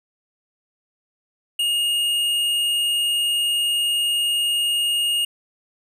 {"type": "tone with hard clipping", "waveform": "sine", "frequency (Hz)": 2850, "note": "F7", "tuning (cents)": 34, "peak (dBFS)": -20, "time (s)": [1.59, 5.25], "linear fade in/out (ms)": 5, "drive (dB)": 10, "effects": []}